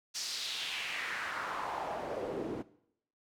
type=noise with band-pass filter sweep; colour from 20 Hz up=pink; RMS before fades=-38 dBFS; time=0.14-2.63 s; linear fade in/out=20 ms; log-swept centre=5700 to 310 Hz; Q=2.6; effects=noise-tail reverb RT60 0.7 s tail -18 dB re dry